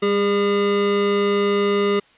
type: tone pair together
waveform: square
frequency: 200 / 406.4 Hz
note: G3 / G#4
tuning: +35 / -38 cents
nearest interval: octave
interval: 1227 cents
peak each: -24 / -18 dBFS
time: 0.02-2 s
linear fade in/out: 10 ms
effects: white hiss -54 dBFS RMS until 2.17 s + resampled to 8000 Hz